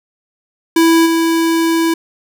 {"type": "tone with level steps", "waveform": "square", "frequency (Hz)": 329.6, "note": "E4", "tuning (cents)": 0, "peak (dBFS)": [-8, -12], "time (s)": [0.76, 1.94], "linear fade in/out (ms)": 5, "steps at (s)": 1.05, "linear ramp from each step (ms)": 20, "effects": []}